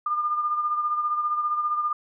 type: beating tone pair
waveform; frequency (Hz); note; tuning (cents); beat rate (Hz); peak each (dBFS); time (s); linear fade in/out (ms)
sine; 1206 / 1221; D6 / D#6; +46 / -33; 15; -23 / -32; 0.06-1.93; 5
effects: none